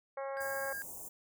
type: harmonic tone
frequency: 272.8 Hz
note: C#4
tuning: 28 cents flat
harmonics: 2 / 3 / 4 / 5 / 6 / 7 / 8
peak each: -38 / -44 / -46 / -51 / -53 / -55 / -56 dBFS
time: 0.17-0.73 s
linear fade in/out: 5 ms
type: tone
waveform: triangle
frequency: 1619 Hz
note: G#6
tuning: 45 cents flat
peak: -37 dBFS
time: 0.37-0.82 s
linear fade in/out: 0 ms
type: band-stop noise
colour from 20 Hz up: white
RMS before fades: -46 dBFS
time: 0.4-1.09 s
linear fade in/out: 10 ms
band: 1000 to 6500 Hz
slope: 48 dB/octave
effects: none